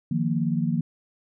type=chord; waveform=sine; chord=Eb suspended second; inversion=none; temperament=equal; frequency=155.56 / 174.61 / 233.1 Hz; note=Eb3 / F3 / Bb3; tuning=0 / 0 / 0 cents; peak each=-26 dBFS; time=0.11-0.81 s; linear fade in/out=5 ms; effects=none